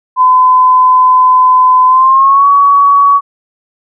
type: tone with pitch glide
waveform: sine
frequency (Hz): 1016 to 1127.3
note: B5 to C#6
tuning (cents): +49 to +29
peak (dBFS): -3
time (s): 0.16-3.21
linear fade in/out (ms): 50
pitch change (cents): +180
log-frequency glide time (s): 1.87-2.47
effects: none